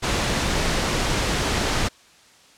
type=noise; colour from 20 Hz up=pink; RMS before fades=-22 dBFS; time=0.02-1.89 s; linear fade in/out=20 ms; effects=white hiss -52 dBFS RMS until 2.57 s + low-pass 7000 Hz 12 dB/octave